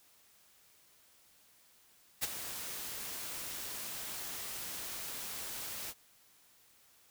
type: noise with ADSR envelope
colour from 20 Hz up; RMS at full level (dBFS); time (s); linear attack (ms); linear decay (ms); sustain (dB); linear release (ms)
white; -31; 2.21-5.94; 26; 23; -11; 45
effects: white hiss -65 dBFS RMS until 7.1 s